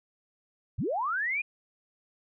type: linear sweep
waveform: sine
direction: up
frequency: 65.41 to 2489 Hz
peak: -27 dBFS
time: 0.78-1.42 s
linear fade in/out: 10 ms
effects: none